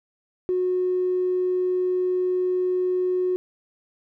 triangle tone with tanh clipping, 365.3 Hz, F#4, 22 cents flat, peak -20 dBFS, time 0.49-3.36 s, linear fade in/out 0 ms, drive 4 dB, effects none

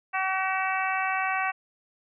harmonic tone, 379.7 Hz, F#4, 45 cents sharp, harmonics 2 / 3 / 4 / 5 / 6 / 7, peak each -29 / -31 / -32 / -33 / -34 / -34 dBFS, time 0.13-1.52 s, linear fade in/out 20 ms, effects none

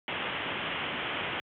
white low-pass noise, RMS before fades -34 dBFS, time 0.08-1.4 s, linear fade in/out 0 ms, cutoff 3300 Hz, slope 96 dB/octave, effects high-pass 100 Hz 12 dB/octave

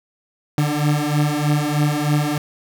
30% pulse beating tone pair, 146.83 / 150.03 Hz, D3 / D3, 0 / +37 cents, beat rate 3.2 Hz, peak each -17 dBFS, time 0.58-2.38 s, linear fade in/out 2 ms, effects none

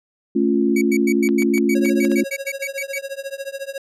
sine chord, A augmented, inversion none, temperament equal, 220 / 277.2 / 349.2 Hz, A3 / C#4 / E#4, 0 / 0 / 0 cents, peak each -19 dBFS, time 0.35-2.24 s, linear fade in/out 10 ms
45% pulse tone bursts, 2265 Hz, C#7, 37 cents sharp, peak -23 dBFS, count 15, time 0.76-2.985 s, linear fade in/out 5 ms, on 55 ms, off 100 ms
clicks, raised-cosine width 0.3 ms, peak -19 dBFS, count 6, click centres 1.289 / 1.423 / 1.579 / 1.857 / 2.051 / 2.117 s
square tone with tremolo, 548 Hz, C#5, 20 cents flat, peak -24 dBFS, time 1.75-3.78 s, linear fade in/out 2 ms, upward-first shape triangle, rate 14 Hz, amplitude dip 100%
effects resampled to 32000 Hz

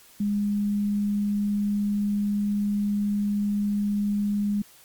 sine tone, 205.1 Hz, G#3, 21 cents flat, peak -22 dBFS, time 0.2-4.62 s, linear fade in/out 5 ms, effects white hiss -53 dBFS RMS until 4.84 s + Opus 48 kbps

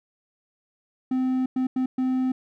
triangle tone bursts at uneven times, 257.8 Hz, C4, 26 cents flat, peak -19 dBFS, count 4, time 1.11-1.46 / 1.56-1.67 / 1.76-1.86 / 1.98-2.32 s, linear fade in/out 5 ms, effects none

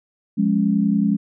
sine chord, Db major, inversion first, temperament equal with one note detuned, 177.26 / 207.7 / 277.2 Hz, F3 / Ab3 / Db4, +26 / 0 / 0 cents, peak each -22 / -17 / -23 dBFS, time 0.37-1.17 s, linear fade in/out 20 ms, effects none

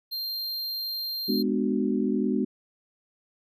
square tone, 4183 Hz, C8, 1 cent flat, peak -30 dBFS, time 0.11-1.43 s, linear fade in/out 20 ms
sine chord, G# half-diminished seventh, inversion none, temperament just, 207.7 / 249.2 / 299 / 373.8 Hz, G#3 / B3 / D4 / F#4, 0 / +16 / +31 / +18 cents, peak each -27 / -27 / -30 / -30 dBFS, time 1.28-2.45 s, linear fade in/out 10 ms
effects none

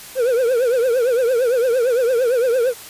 triangle tone with vibrato, 490.7 Hz, B4, 11 cents flat, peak -12 dBFS, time 0.15-2.74 s, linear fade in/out 50 ms, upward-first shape triangle, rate 8.8 Hz, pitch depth 160 cents each way, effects white hiss -37 dBFS RMS until 2.89 s + resampled to 32000 Hz

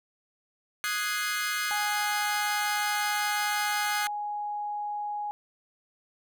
sawtooth chord, Ab dominant seventh, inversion second, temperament equal, 1244.5 / 1480 / 1661.2 / 2093 Hz, Eb6 / Gb6 / Ab6 / C7, 0 / 0 / 0 / 0 cents, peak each -30 dBFS, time 0.84-4.07 s, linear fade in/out 0 ms
sine tone, 830.6 Hz, G#5, in tune, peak -30 dBFS, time 1.71-5.31 s, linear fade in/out 0 ms
effects none

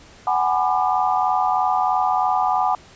sine chord, G# half-diminished seventh, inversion third, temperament just, 747.5 / 830.6 / 996.7 / 1196.1 Hz, F#5 / G#5 / B5 / D6, +17 / 0 / +16 / +31 cents, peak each -20 / -22 / -24 / -24 dBFS, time 0.27-2.75 s, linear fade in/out 2 ms, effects pink hiss -47 dBFS RMS until 2.95 s + resampled to 16000 Hz

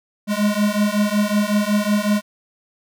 square beating tone pair, 205.2 / 210.6 Hz, G#3 / G#3, -21 / +24 cents, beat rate 5.4 Hz, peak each -20 dBFS, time 0.27-2.22 s, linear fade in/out 50 ms, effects none

